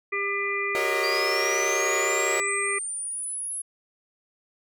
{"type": "harmonic tone", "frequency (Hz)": 399.7, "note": "G4", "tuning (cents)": 34, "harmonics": [1, 3, 5, 6], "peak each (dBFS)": [-31, -32, -28, -31], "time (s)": [0.12, 2.79], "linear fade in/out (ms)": 10}
{"type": "chord", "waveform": "sawtooth", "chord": "D# minor seventh", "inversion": "first", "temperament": "equal", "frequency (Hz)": [370, 466.2, 554.4, 622.3], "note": ["F#4", "A#4", "C#5", "D#5"], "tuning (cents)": [0, 0, 0, 0], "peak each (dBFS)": -28, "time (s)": [0.75, 2.4], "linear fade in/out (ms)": 0}
{"type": "linear sweep", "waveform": "sine", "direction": "up", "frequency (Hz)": [4631, 10800], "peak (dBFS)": -29, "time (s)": [1.03, 3.62], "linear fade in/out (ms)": 10}
{"effects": []}